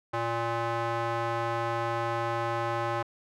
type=tone with band-pass filter; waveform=square; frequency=116.54 Hz; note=A#2; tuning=in tune; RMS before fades=-30 dBFS; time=0.13-3.03 s; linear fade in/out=10 ms; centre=970 Hz; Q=1.3; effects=none